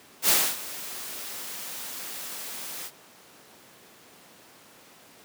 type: noise with ADSR envelope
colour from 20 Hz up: white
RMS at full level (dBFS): -19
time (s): 0.22-2.91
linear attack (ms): 69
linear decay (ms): 270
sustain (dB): -18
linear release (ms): 52
effects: pink hiss -52 dBFS RMS until 5.24 s + high-pass 200 Hz 12 dB/octave